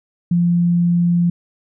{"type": "tone", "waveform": "sine", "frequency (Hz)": 173.2, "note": "F3", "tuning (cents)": -14, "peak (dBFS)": -12, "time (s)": [0.31, 1.3], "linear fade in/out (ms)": 5, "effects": []}